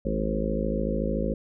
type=harmonic tone with a mistuned harmonic; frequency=53.6 Hz; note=A1; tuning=45 cents flat; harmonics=1 / 3 / 4 / 5 / 6 / 7 / 8 / 9 / 10; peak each=-30 / -33 / -30 / -36 / -36 / -36 / -36 / -36 / -32 dBFS; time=0.05-1.34 s; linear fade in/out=5 ms; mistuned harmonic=9; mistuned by=+18 cents; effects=none